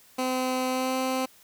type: tone with pitch glide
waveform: 15% pulse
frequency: 256.7 to 260.1 Hz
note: C4 to C4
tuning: -33 to -10 cents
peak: -19 dBFS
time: 0.18-1.26 s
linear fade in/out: 10 ms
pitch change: +23 cents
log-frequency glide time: 0.68-0.96 s
effects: white hiss -56 dBFS RMS until 1.43 s